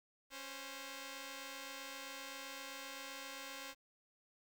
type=tone pair together; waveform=5% pulse; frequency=275.5 / 523.3 Hz; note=C#4 / C5; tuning=-11 / 0 cents; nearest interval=major seventh; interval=1111 cents; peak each=-38 / -37 dBFS; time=0.3-3.75 s; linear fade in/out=50 ms; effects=11-bit